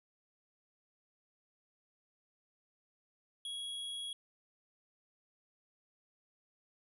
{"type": "tone", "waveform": "square", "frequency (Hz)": 3322, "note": "G#7", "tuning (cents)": 0, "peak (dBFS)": -40, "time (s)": [3.45, 4.13], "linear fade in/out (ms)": 2, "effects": ["resampled to 24000 Hz"]}